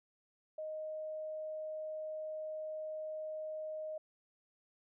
sine tone, 622.3 Hz, D#5, in tune, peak -39 dBFS, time 0.58-3.98 s, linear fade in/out 5 ms, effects none

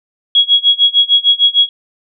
sine tone with tremolo, 3322 Hz, G#7, in tune, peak -4 dBFS, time 0.35-1.69 s, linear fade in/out 2 ms, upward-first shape sine, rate 6.6 Hz, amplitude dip 95%, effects none

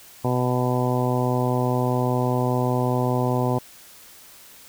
harmonic tone, 125 Hz, B2, 21 cents sharp, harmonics 1 / 2 / 3 / 4 / 5 / 6 / 7 / 8, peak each -23 / -26 / -28 / -29 / -30 / -31 / -31 / -32 dBFS, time 0.24-3.59 s, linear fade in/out 10 ms, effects white hiss -47 dBFS RMS until 4.68 s

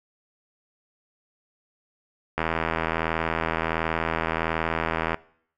click train, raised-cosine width 0.5 ms, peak -9 dBFS, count 226, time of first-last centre 2.38-5.144 s, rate 81.4 Hz, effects noise-tail reverb RT60 0.6 s tail -21 dB re dry

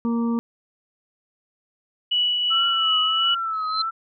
harmonic tone, 233.1 Hz, A#3, in tune, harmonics 1 / 2 / 4 / 5, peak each -20 / -32 / -36 / -37 dBFS, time 0.05-0.39 s, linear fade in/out 0 ms
sine tone with tremolo, 2945 Hz, F#7, 9 cents flat, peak -17 dBFS, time 2.11-3.35 s, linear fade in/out 10 ms, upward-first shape triangle, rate 2.7 Hz, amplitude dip 35%
sine tone with vibrato, 1318.5 Hz, E6, in tune, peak -23 dBFS, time 2.5-3.91 s, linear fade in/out 20 ms, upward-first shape triangle, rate 1.5 Hz, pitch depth 79 cents each way
sine tone with exponential growth, 4100 Hz, C8, 36 cents flat, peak -19 dBFS, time 3.53-3.82 s, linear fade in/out 5 ms, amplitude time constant 62 ms
effects none

